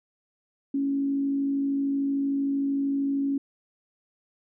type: tone with frequency modulation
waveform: sine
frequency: 277.2 Hz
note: C#4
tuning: in tune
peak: -23 dBFS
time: 0.74-3.38 s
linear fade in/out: 5 ms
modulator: 53.1 Hz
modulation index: 0.22
effects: none